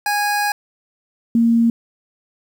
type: tone pair in turn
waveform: 25% pulse / sine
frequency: 825 / 231.5 Hz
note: G#5 / A#3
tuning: -12 / -12 cents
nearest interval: octave + minor seventh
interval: 2200 cents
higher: first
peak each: -13 / -11 dBFS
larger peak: second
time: 0.06-0.52 / 1.35-1.7 s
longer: first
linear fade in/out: 2 ms
effects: 8-bit